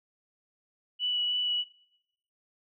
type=tone with vibrato; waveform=sine; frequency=2951 Hz; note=F#7; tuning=5 cents flat; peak=-26 dBFS; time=0.99-1.65 s; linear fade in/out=50 ms; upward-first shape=sine; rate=3.2 Hz; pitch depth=10 cents each way; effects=noise-tail reverb RT60 0.9 s tail -24 dB re dry